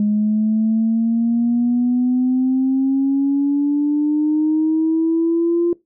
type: exponential sweep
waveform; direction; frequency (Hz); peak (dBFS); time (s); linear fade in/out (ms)
sine; up; 207.7 to 346; -13; 0-5.73; 2
effects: noise-tail reverb RT60 0.2 s tail -22 dB re dry + tanh soft clip ceiling -9 dBFS